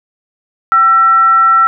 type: tone with frequency modulation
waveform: sine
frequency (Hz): 1340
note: E6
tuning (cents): +28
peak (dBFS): -5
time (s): 0.72-1.67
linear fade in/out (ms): 0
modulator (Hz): 565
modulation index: 0.24
effects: none